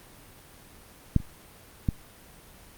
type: clicks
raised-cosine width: 5 ms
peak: -7 / -26 / -11 dBFS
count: 3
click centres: 1.163 / 1.202 / 1.888 s
effects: pink hiss -51 dBFS RMS until 2.77 s + Opus 32 kbps